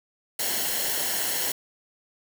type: noise with comb filter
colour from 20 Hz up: white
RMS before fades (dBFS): -27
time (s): 0.39-1.52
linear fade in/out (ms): 5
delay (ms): 0.82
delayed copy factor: -0.6
effects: none